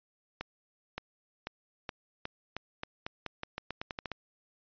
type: accelerating click train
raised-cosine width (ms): 0.3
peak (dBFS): -20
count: 17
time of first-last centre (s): 0.41-4.117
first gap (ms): 570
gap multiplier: 0.86
effects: resampled to 11025 Hz